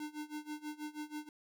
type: tone with tremolo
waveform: square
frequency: 301.4 Hz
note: D4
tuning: 45 cents sharp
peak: -39 dBFS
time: 0-1.29 s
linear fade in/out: 2 ms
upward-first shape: sine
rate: 6.2 Hz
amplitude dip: 90%
effects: none